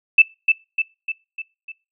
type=tone with echo; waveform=sine; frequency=2637 Hz; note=E7; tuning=in tune; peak=-6 dBFS; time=0.18-0.22 s; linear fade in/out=5 ms; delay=300 ms; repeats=5; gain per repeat=-5 dB; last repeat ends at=1.72 s; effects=noise-tail reverb RT60 0.3 s tail -22 dB re dry